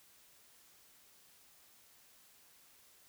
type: silence
effects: white hiss -64 dBFS RMS until 3.08 s